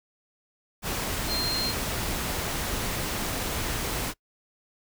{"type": "tone in noise", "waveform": "sine", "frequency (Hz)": 4186, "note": "C8", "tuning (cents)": 0, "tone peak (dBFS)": -27, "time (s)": [1.27, 1.74], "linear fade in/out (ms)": 50, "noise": "pink", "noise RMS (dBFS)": -30, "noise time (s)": [0.82, 4.14], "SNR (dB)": 0, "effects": ["noise-tail reverb RT60 0.1 s tail -23 dB re dry"]}